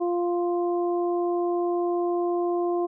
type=harmonic tone; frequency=349.2 Hz; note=F4; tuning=in tune; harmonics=1 / 2 / 3; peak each=-23 / -30 / -36 dBFS; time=0-2.87 s; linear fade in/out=20 ms; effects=none